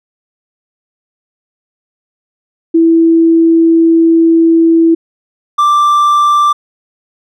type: tone pair in turn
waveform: sine / triangle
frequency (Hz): 329.6 / 1177.1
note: E4 / D6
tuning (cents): 0 / +4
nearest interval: octave + minor seventh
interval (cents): 2204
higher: second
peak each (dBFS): -4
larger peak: neither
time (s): 2.74-4.95 / 5.58-6.53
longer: first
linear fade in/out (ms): 10
effects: none